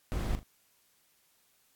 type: noise with echo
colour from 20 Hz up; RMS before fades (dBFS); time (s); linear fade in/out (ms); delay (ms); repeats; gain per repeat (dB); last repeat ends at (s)
brown; -32; 0.12-0.35; 0; 40; 2; -11; 0.43
effects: white hiss -69 dBFS RMS until 1.75 s + AAC 64 kbps